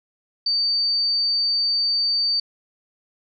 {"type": "tone", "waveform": "sine", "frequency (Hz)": 4600, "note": "D8", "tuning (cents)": -37, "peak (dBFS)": -18, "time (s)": [0.46, 2.4], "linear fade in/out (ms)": 5, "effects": []}